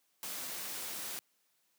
white noise, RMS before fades -41 dBFS, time 0.23-1.19 s, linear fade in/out 0 ms, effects white hiss -75 dBFS RMS until 1.78 s + high-pass 150 Hz 12 dB/octave

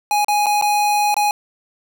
square tone with dropouts, 830.6 Hz, G#5, in tune, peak -15 dBFS, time 0.11-1.31 s, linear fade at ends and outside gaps 1 ms, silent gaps 0.246-0.283 / 0.46-0.466 / 0.613-0.623 / 1.143-1.166 s, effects none

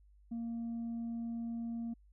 sine tone with tanh clipping, 232 Hz, A#3, 8 cents flat, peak -37 dBFS, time 0.31-1.94 s, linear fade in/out 10 ms, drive 1 dB, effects added 50 Hz sine -60 dBFS peak until 2.12 s

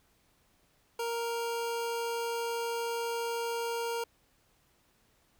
25% pulse tone, 466.2 Hz, A#4, in tune, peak -28 dBFS, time 0.99-4.04 s, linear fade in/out 5 ms, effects pink hiss -69 dBFS RMS until 5.39 s

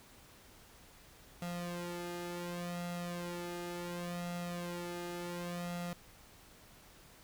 sawtooth tone with flanger, 174.61 Hz, F3, in tune, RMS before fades -41 dBFS, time 1.42-5.93 s, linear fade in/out 0 ms, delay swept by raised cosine 1.5 to 2.43 ms, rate 0.69 Hz, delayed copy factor +0.85, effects pink hiss -59 dBFS RMS until 7.23 s

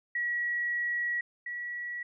sine tone pair in turn, 1921 / 1932.1 Hz, B6 / B6, -48 / -38 cents, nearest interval unison, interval 10 cents, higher second, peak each -28 / -34 dBFS, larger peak first, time 0.15-1.21 / 1.46-2.03 s, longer first, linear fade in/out 5 ms, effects none

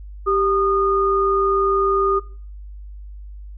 sine tone pair together, 392 / 1225.3 Hz, G4 / D#6, 0 / -27 cents, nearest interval octave + minor sixth, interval 1973 cents, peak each -18 dBFS, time 0.26-2.2 s, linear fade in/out 20 ms, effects noise-tail reverb RT60 0.4 s tail -18 dB re dry + added 50 Hz sine -33 dBFS peak until 3.57 s

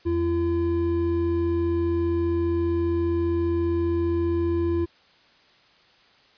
triangle tone pair together, 85 / 340 Hz, F2 / F4, -46 / -46 cents, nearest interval 2 octaves, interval 2400 cents, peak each -25 / -20 dBFS, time 0.05-4.86 s, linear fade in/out 20 ms, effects white hiss -57 dBFS RMS until 6.37 s + resampled to 11025 Hz

